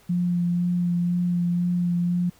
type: tone with vibrato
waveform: sine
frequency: 175.4 Hz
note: F3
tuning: 8 cents sharp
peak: -20 dBFS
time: 0.09-2.3 s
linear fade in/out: 10 ms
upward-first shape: sine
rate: 2 Hz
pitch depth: 15 cents each way
effects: pink hiss -56 dBFS RMS until 2.39 s